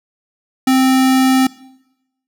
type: tone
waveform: square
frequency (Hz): 261.6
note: C4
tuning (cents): 0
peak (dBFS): -10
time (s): 0.67-1.47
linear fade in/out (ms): 5
effects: noise-tail reverb RT60 0.9 s tail -21 dB re dry